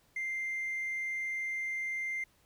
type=tone; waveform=triangle; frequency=2093 Hz; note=C7; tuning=in tune; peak=-30 dBFS; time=0.16-2.24 s; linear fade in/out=5 ms; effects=tanh soft clip ceiling -29 dBFS + pink hiss -68 dBFS RMS until 2.45 s